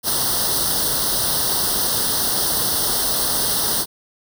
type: noise with comb filter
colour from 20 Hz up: white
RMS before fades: -20 dBFS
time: 0.03-3.86 s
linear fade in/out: 50 ms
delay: 0.21 ms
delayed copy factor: +1
effects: none